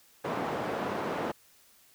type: band-pass noise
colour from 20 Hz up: white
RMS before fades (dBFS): -33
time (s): 0.24-1.32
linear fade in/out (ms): 10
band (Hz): 170 to 840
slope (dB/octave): 12
effects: white hiss -61 dBFS RMS until 1.94 s